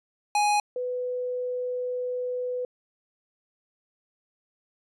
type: tone pair in turn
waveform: square / sine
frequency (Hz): 830.6 / 498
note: G#5 / B4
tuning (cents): 0 / +14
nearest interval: major sixth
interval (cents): 886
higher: first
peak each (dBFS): -21 / -27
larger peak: first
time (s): 0.35-0.6 / 0.76-2.65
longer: second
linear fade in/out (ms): 2
effects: resampled to 24000 Hz